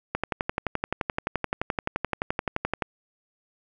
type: click train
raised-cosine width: 0.5 ms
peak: -10 dBFS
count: 32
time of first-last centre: 0.15-2.822 s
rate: 11.6 Hz
effects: none

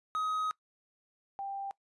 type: tone pair in turn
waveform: triangle / sine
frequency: 1262 / 789.7 Hz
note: D#6 / G5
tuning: +24 / +13 cents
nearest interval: minor sixth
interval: 811 cents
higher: first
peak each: -28 / -35 dBFS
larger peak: first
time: 0.15-0.51 / 1.39-1.71 s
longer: first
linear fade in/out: 0 ms
effects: noise-tail reverb RT60 0.1 s tail -21 dB re dry + resampled to 24000 Hz

